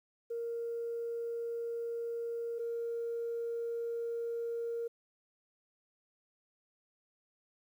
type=tone pair in turn; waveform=sine; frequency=466.2 / 466.2 Hz; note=A#4 / A#4; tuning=0 / 0 cents; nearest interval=unison; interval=0 cents; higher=neither; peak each=-34 / -33 dBFS; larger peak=second; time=0.3-2.59 / 2.59-4.88 s; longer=neither; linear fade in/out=10 ms; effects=tanh soft clip ceiling -30 dBFS + 11-bit